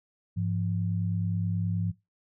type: tone pair together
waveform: sine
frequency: 102.09 / 171.7 Hz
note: G#2 / F3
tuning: -29 / -29 cents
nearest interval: major sixth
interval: 900 cents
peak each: -28 / -30 dBFS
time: 0.36-1.92 s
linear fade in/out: 20 ms
effects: noise-tail reverb RT60 0.2 s tail -18 dB re dry